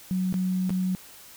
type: tone with dropouts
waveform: sine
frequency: 185 Hz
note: F#3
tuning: in tune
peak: -23 dBFS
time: 0.11-0.95 s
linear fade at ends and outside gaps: 0 ms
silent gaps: 0.326-0.341 / 0.695-0.704 s
effects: white hiss -48 dBFS RMS until 1.36 s